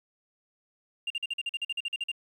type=tone bursts; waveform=sine; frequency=2794 Hz; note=F7; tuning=in tune; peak=-26 dBFS; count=14; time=1.07-2.117 s; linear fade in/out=5 ms; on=33 ms; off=45 ms; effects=tanh soft clip ceiling -27 dBFS + 10-bit